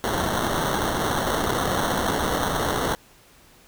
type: noise with sample-and-hold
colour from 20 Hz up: white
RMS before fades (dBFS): -24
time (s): 0.04-2.95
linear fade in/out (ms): 0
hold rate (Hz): 2450
effects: pink hiss -53 dBFS RMS until 3.67 s